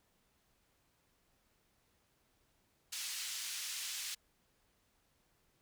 white band-pass noise, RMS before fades -42 dBFS, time 2.92-4.15 s, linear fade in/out 10 ms, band 2300 to 7500 Hz, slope 12 dB/octave, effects pink hiss -75 dBFS RMS until 5.61 s

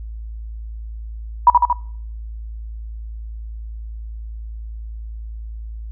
sine tone with echo, 967 Hz, B5, 37 cents flat, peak -4 dBFS, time 1.47-1.5 s, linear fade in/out 2 ms, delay 76 ms, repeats 3, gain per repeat -3 dB, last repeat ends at 1.728 s, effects noise-tail reverb RT60 0.6 s tail -22 dB re dry + added 55 Hz sine -28 dBFS peak until 5.91 s

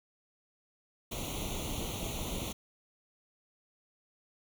pink noise with comb filter, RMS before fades -37 dBFS, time 1.11-2.53 s, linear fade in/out 10 ms, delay 0.3 ms, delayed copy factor +0.9, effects none

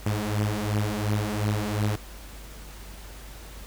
sawtooth beating tone pair, 103.83 / 106.63 Hz, G#2 / G#2, 0 / +46 cents, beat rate 2.8 Hz, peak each -23 / -24 dBFS, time 0.06-1.96 s, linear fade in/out 5 ms, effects added 50 Hz sine -41 dBFS peak until 3.66 s + pink hiss -46 dBFS RMS until 3.66 s

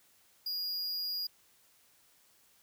square tone, 4861 Hz, D#8, 41 cents flat, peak -34 dBFS, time 0.46-1.27 s, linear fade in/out 5 ms, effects white hiss -66 dBFS RMS until 2.62 s

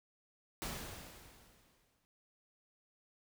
pink noise with exponential decay, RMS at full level -40 dBFS, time 0.62-2.05 s, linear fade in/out 0 ms, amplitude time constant 310 ms, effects none

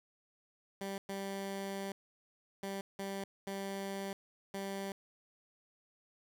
15% pulse tone bursts at uneven times, 196 Hz, G3, in tune, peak -32 dBFS, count 6, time 0.81-0.98 / 1.09-1.92 / 2.63-2.81 / 2.99-3.24 / 3.47-4.13 / 4.54-4.92 s, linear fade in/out 2 ms, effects none

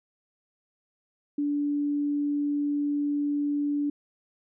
sine tone, 290 Hz, D4, 22 cents flat, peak -24 dBFS, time 1.38-3.9 s, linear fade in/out 5 ms, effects none

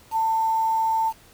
sine tone with quantisation, 893 Hz, A5, 25 cents sharp, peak -19 dBFS, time 0.11-1.13 s, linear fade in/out 50 ms, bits 7, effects pink hiss -52 dBFS RMS until 1.33 s

